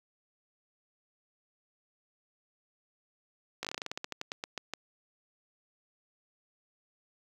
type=slowing click train; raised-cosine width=0.2 ms; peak=-18 dBFS; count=18; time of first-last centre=3.63-4.736 s; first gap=17 ms; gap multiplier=1.15; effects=high-pass 200 Hz 12 dB/octave + 9-bit